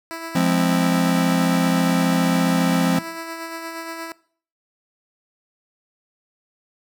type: tone with tremolo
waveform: 10% pulse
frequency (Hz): 329.6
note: E4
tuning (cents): 0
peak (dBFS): -20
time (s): 0.11-4.12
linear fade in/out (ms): 0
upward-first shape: sine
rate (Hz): 8.5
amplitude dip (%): 35
type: chord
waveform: square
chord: F minor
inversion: none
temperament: just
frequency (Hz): 174.61 / 209.5 / 261.9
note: F3 / Ab3 / C4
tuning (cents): 0 / +15 / +2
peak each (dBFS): -20 / -25 / -21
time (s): 0.35-2.99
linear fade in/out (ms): 5
effects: noise-tail reverb RT60 0.5 s tail -21 dB re dry